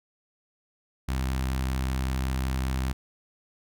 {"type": "tone with notch filter", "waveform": "sawtooth", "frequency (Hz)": 65.2, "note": "C2", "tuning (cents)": -5, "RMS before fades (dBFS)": -28, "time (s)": [1.08, 2.93], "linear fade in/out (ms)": 10, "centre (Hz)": 480, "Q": 1.2, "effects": []}